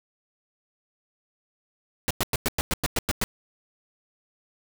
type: noise bursts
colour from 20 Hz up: pink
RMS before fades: -24 dBFS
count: 10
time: 2.08-3.24 s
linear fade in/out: 0 ms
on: 26 ms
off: 100 ms
effects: none